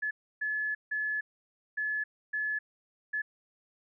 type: tone bursts at uneven times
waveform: sine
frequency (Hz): 1715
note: A6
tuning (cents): -45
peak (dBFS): -29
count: 6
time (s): 0.02-0.11 / 0.41-0.75 / 0.91-1.21 / 1.77-2.04 / 2.33-2.59 / 3.13-3.22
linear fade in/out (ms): 10
effects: none